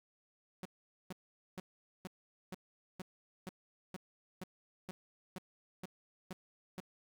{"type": "tone bursts", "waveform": "sawtooth", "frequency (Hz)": 185, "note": "F#3", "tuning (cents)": 0, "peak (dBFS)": -38, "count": 14, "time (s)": [0.63, 6.802], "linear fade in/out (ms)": 0, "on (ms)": 23, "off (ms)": 450, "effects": ["12-bit"]}